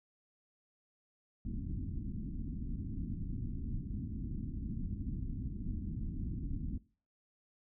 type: low-pass noise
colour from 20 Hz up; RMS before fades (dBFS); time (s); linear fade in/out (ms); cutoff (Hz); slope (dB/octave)
pink; -39; 1.45-6.78; 2; 290; 48
effects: noise-tail reverb RT60 0.4 s tail -20 dB re dry